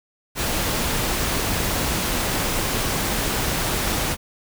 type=noise; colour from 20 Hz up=pink; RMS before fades=-23 dBFS; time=0.35-4.17 s; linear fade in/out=50 ms; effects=none